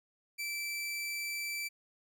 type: tone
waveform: sawtooth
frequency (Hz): 2328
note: D7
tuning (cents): -16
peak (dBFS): -32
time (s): 0.38-1.69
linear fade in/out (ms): 20
effects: none